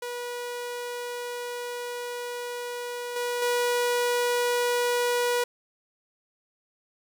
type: tone with level steps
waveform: sawtooth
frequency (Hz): 485.6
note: B4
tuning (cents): -29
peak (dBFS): -28 / -23 / -19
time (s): 0.02-5.44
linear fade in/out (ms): 5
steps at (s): 3.16 / 3.42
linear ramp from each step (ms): 2
effects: none